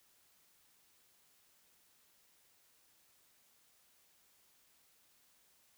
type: silence
effects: white hiss -70 dBFS RMS until 5.77 s